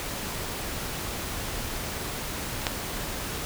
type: clicks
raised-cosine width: 0.2 ms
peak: -18 / -6 dBFS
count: 2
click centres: 2.619 / 2.668 s
effects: pink hiss -33 dBFS RMS until 3.45 s